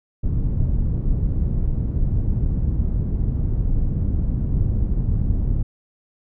pink low-pass noise, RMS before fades -20 dBFS, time 0.23-5.63 s, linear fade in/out 10 ms, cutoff 140 Hz, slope 12 dB/octave, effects none

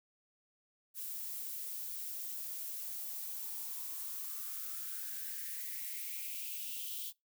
violet noise with high-pass filter sweep, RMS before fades -42 dBFS, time 0.94-7.13 s, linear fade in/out 50 ms, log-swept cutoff 320 to 3300 Hz, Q 5.8, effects noise-tail reverb RT60 0.2 s tail -24 dB re dry

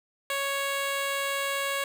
10% pulse tone, 554.4 Hz, C#5, in tune, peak -19 dBFS, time 0.3-1.84 s, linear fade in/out 2 ms, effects none

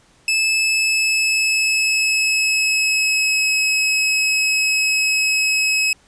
sawtooth tone with pitch glide, 2610 to 2565 Hz, E7 to E7, -18 to -48 cents, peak -12 dBFS, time 0.28-5.93 s, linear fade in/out 2 ms, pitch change -30 cents, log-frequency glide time 0.39-3.51 s, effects pink hiss -54 dBFS RMS until 6.07 s + resampled to 22050 Hz

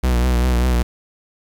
45% pulse tone with vibrato, 61.4 Hz, B1, 9 cents flat, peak -14 dBFS, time 0.03-0.83 s, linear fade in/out 10 ms, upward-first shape triangle, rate 5.1 Hz, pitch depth 73 cents each way, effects 8-bit

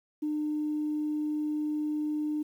sine tone, 301.9 Hz, D4, 48 cents sharp, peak -27 dBFS, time 0.22-2.43 s, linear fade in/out 10 ms, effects tanh soft clip ceiling -23 dBFS + 10-bit

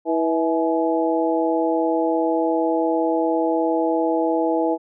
harmonic tone with a mistuned harmonic, 162.8 Hz, E3, 21 cents flat, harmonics 2 / 3 / 4 / 5, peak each -21 / -23 / -24 / -25 dBFS, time 0.05-4.78 s, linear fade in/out 50 ms, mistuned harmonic 5, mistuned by +63 cents, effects none

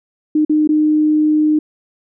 sine tone with dropouts, 305.5 Hz, D#4, 32 cents flat, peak -10 dBFS, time 0.35-1.59 s, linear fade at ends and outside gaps 5 ms, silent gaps 0.45-0.495 / 0.675-0.69 s, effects none

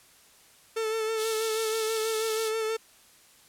45% pulse tone with vibrato, 442.2 Hz, A4, 9 cents sharp, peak -27 dBFS, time 0.76-2.77 s, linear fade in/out 10 ms, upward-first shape sine, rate 6.2 Hz, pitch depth 31 cents each way
pink high-pass noise, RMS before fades -36 dBFS, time 1.16-2.52 s, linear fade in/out 50 ms, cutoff 3100 Hz, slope 48 dB/octave
effects white hiss -57 dBFS RMS until 3.48 s + low-pass 12000 Hz 12 dB/octave

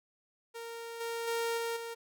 sawtooth tone with level steps, 462.9 Hz, A#4, 12 cents flat, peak -37 / -31 / -27 / -29 / -35 dBFS, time 0.54-1.95 s, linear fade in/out 20 ms, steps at 1 / 1.27 / 1.57 / 1.76 s, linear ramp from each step 10 ms, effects none

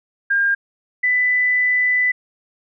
sine tone pair in turn, 1608 / 1993.6 Hz, G6 / B6, +44 / +16 cents, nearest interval major third, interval 372 cents, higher second, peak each -14 dBFS, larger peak neither, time 0.3-0.55 / 1.03-2.12 s, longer second, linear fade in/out 10 ms, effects none

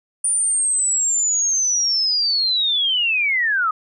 sine linear sweep, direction down, 9397 to 1229 Hz, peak -16 dBFS, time 0.24-3.71 s, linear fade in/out 5 ms, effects none

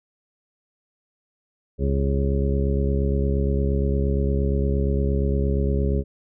harmonic tone, 68.6 Hz, C#2, 17 cents flat, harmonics 1 / 2 / 3 / 4 / 5 / 6 / 8, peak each -21 / -26 / -28 / -34 / -34 / -28 / -34 dBFS, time 1.78-6.04 s, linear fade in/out 50 ms, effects none

